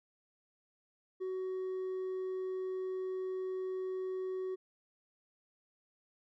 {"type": "tone with hard clipping", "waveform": "sine", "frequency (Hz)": 374.1, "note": "F#4", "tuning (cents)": 19, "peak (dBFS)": -36, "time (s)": [1.2, 4.56], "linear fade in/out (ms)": 20, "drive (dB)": 2, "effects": []}